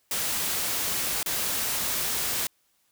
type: noise with dropouts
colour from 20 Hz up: white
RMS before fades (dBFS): -28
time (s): 0.11-2.47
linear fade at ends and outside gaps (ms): 2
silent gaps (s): 1.23-1.26
effects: white hiss -69 dBFS RMS until 2.91 s